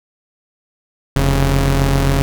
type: tone pair together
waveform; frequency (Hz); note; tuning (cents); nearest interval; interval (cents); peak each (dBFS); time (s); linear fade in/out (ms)
sawtooth; 43.28 / 137.4; F1 / C#3; -15 / -15; octave + minor sixth; 2000; -11; 1.16-2.22; 0
effects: none